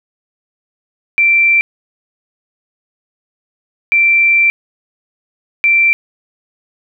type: tone bursts at uneven times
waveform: sine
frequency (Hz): 2349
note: D7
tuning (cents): 0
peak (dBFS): -7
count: 3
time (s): 1.18-1.61 / 3.92-4.5 / 5.64-5.93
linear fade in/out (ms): 0
effects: none